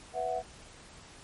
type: chord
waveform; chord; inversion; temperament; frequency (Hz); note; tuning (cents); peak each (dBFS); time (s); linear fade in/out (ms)
sine; B suspended fourth; none; equal; 493.9 / 659.3 / 740; B4 / E5 / F#5; 0 / 0 / 0; -37 / -34 / -33; 0.13-0.43; 50
effects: pink hiss -52 dBFS RMS until 1.23 s + MP3 48 kbps